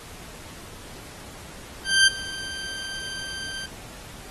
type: tone with ADSR envelope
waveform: 20% pulse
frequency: 1568 Hz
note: G6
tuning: in tune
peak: -8 dBFS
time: 1.84-3.66 s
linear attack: 230 ms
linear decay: 17 ms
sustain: -20 dB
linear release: 3 ms
effects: pink hiss -43 dBFS RMS until 4.3 s + AAC 32 kbps